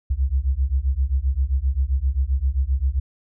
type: beating tone pair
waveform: sine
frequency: 63.1 / 70.7 Hz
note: B1 / C#2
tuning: +38 / +35 cents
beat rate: 7.6 Hz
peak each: -21 dBFS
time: 0.1-3 s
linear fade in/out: 10 ms
effects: none